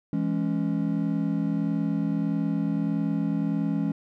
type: chord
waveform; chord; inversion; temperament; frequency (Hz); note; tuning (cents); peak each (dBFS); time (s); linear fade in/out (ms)
triangle; C# minor; first; just; 166.31 / 207.9 / 277.2; E3 / G#3 / C#4; +16 / +2 / 0; -26; 0.13-3.92; 2
effects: none